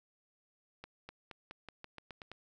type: accelerating click train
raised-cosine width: 0.3 ms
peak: -30 dBFS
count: 10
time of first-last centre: 0.84-2.316 s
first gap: 250 ms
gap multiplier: 0.89
effects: none